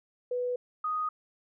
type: tone pair in turn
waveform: sine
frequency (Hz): 493.9 / 1244.6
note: B4 / D#6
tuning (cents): 0 / 0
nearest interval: octave + major third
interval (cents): 1600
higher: second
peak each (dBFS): -28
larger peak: neither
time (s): 0.31-0.56 / 0.84-1.09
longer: neither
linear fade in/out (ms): 5
effects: none